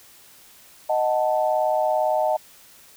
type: chord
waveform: sine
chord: D# diminished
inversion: none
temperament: equal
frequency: 622.3 / 740 / 880 Hz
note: D#5 / F#5 / A5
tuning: 0 / 0 / 0 cents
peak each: -21 / -24 / -25 dBFS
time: 0.89-2.37 s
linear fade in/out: 10 ms
effects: white hiss -50 dBFS RMS until 2.96 s